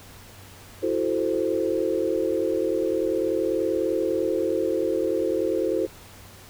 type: chord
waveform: sine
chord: F# half-diminished seventh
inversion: third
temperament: equal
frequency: 329.6 / 370 / 440 / 523.3 Hz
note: E4 / F#4 / A4 / C5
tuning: 0 / 0 / 0 / 0 cents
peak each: -27 dBFS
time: 0.82-5.87 s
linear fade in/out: 20 ms
effects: added 96 Hz sine -50 dBFS peak until 6.49 s + pink hiss -47 dBFS RMS until 6.49 s